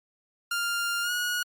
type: tone with pitch glide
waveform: sawtooth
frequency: 1399 to 1451.7 Hz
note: F6 to F#6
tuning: +3 to -33 cents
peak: -23 dBFS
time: 0.51-1.43 s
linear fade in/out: 5 ms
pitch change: +64 cents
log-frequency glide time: 1.02-1.11 s
effects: Opus 48 kbps